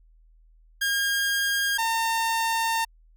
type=tone pair in turn; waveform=sawtooth; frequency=1619 / 908.6 Hz; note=G#6 / A#5; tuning=-45 / -45 cents; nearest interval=minor seventh; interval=1000 cents; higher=first; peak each=-19 / -19 dBFS; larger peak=neither; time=0.81-1.78 / 1.78-2.85 s; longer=second; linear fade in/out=10 ms; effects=added 40 Hz sine -53 dBFS peak until 3.16 s